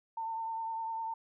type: tone with vibrato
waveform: sine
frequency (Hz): 901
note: A5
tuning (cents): +41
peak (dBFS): -34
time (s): 0.17-1.14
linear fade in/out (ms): 5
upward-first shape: sine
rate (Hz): 9.9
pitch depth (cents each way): 23
effects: none